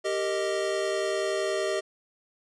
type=chord; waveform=square; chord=Eb major; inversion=first; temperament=equal with one note detuned; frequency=392 / 462.4 / 622.3 Hz; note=G4 / Bb4 / Eb5; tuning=0 / -14 / 0 cents; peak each=-30 / -35 / -30 dBFS; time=0.04-1.81 s; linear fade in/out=20 ms; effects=resampled to 22050 Hz